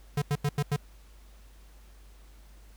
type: tone bursts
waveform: square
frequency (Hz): 144.9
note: D3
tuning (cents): -23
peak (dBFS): -25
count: 5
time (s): 0.17-0.763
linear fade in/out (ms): 5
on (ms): 49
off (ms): 87
effects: added 50 Hz sine -50 dBFS peak until 2.76 s + pink hiss -61 dBFS RMS until 2.76 s